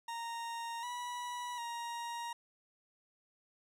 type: tone with pitch steps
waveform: 40% pulse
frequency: 929 / 976 / 940 Hz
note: A#5 / B5 / A#5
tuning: -6 / -21 / +14 cents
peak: -38 dBFS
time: 0.08-2.33 s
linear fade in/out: 5 ms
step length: 750 ms
effects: low-pass 11000 Hz 12 dB/octave + 12-bit